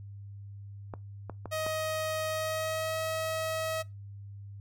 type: clicks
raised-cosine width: 1 ms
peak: -24 dBFS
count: 4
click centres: 0.938 / 1.297 / 1.457 / 1.665 s
type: tone with pitch glide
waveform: sawtooth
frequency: 629 to 639.6 Hz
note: D#5 to D#5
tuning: +19 to +48 cents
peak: -27 dBFS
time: 1.51-3.83 s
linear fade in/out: 20 ms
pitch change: +29 cents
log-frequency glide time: 2.29-2.99 s
effects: noise-tail reverb RT60 0.2 s tail -21 dB re dry + added 100 Hz sine -42 dBFS peak until 4.6 s